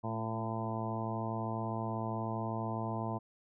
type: harmonic tone with a mistuned harmonic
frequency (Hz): 112.4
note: A2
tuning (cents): +37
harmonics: 1 / 2 / 3 / 4 / 5 / 6 / 7 / 8 / 9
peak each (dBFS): -38 / -40 / -44 / -47 / -48 / -42 / -46 / -43 / -44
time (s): 0.03-3.19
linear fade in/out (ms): 20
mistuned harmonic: 2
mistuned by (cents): -31
effects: none